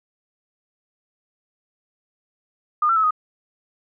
sine tone with pitch steps, 1218 / 1347 / 1296 / 1247 Hz, D#6 / E6 / E6 / D#6, -37 / +37 / -30 / +3 cents, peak -15 dBFS, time 2.82-3.108 s, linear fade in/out 5 ms, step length 72 ms, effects none

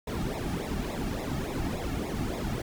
brown noise with flanger, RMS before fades -32 dBFS, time 0.07-2.62 s, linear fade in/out 5 ms, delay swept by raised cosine 0.65 to 2.05 ms, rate 3.5 Hz, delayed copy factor -0.9, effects none

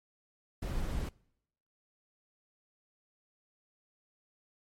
brown noise, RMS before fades -34 dBFS, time 0.62-1.09 s, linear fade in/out 5 ms, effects noise-tail reverb RT60 0.8 s tail -25 dB re dry + MP3 64 kbps

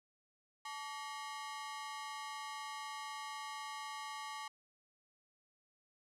sawtooth ring-modulated tone, 1008 Hz, B5, 35 cents sharp, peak -36 dBFS, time 0.65-4.48 s, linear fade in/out 5 ms, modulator 138 Hz, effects low-pass 9000 Hz 12 dB/octave

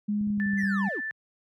sine tone with pitch glide, 207.7 to 197.52 Hz, G#3 to G3, 0 to +13 cents, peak -24 dBFS, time 0.08-0.89 s, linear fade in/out 10 ms, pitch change -87 cents, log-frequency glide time 0.3-0.61 s
clicks, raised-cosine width 5 ms, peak -27 dBFS, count 7, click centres 0.21 / 0.272 / 0.302 / 0.377 / 0.461 / 0.533 / 0.632 s
sine tone, 1762 Hz, A6, 2 cents sharp, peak -30 dBFS, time 0.4-1.11 s, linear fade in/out 0 ms
triangle linear sweep, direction down, 2093 to 196 Hz, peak -31 dBFS, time 0.57-1.01 s, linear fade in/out 20 ms
effects high-pass 100 Hz 12 dB/octave

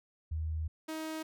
sine / sawtooth tone pair in turn, 79 / 316 Hz, D#2 / D#4, +27 / +27 cents, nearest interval 2 octaves, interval 2400 cents, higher second, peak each -32 / -33 dBFS, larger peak first, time 0.31-0.68 / 0.88-1.23 s, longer first, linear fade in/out 10 ms, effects none

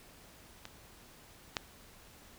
clicks, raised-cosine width 0.2 ms, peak -26 / -14 dBFS, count 2, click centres 0.654 / 1.568 s, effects pink hiss -57 dBFS RMS until 2.38 s

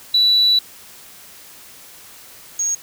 sine tone pair in turn, 3947 / 6573 Hz, B7 / G#8, -2 / -19 cents, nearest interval major sixth, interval 883 cents, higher second, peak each -10 / -17 dBFS, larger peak first, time 0.14-0.59 / 2.59-2.75 s, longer first, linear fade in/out 5 ms, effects tanh soft clip ceiling -7 dBFS + white hiss -42 dBFS RMS until 2.82 s

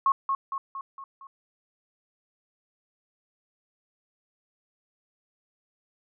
sine tone with echo, 1089 Hz, C#6, 31 cents flat, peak -18 dBFS, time 0.06-0.12 s, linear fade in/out 2 ms, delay 230 ms, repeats 5, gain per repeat -5 dB, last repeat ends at 1.27 s, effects none

